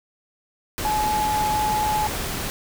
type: tone in noise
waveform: sine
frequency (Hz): 850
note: G#5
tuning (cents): +40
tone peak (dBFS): -20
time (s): 0.85-2.07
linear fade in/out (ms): 0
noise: pink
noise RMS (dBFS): -28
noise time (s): 0.78-2.5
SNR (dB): +5
effects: none